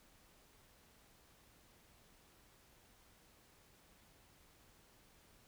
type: silence
effects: pink hiss -67 dBFS RMS until 5.47 s